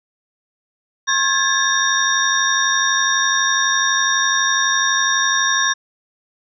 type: tone cluster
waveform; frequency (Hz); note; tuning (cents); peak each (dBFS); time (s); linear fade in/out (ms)
sine; 1075 / 1630 / 1722 / 3681 / 5680; C6 / G#6 / A6 / A#7 / F8; +47 / -33 / -38 / -23 / +28; -21; 1.07-5.74; 20
effects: none